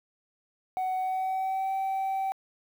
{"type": "tone with pitch glide", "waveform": "sine", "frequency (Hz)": [747, 771.6], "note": ["F#5", "G5"], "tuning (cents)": [16, -28], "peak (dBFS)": -24, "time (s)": [0.77, 2.32], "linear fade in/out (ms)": 0, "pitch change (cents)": 56, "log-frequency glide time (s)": [0.96, 1.73], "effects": ["tanh soft clip ceiling -26 dBFS", "9-bit"]}